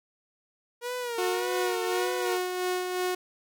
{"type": "tone with vibrato", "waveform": "sawtooth", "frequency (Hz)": 474.7, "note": "A#4", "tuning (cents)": 31, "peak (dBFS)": -27, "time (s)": [0.81, 2.39], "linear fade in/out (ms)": 50, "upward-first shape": "sine", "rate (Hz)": 1.7, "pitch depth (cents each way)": 86}
{"type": "tone with tremolo", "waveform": "sawtooth", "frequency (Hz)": 364.3, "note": "F#4", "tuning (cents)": -27, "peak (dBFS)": -22, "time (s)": [1.18, 3.15], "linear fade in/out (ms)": 5, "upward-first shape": "sine", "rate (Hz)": 2.8, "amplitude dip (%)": 40}
{"effects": []}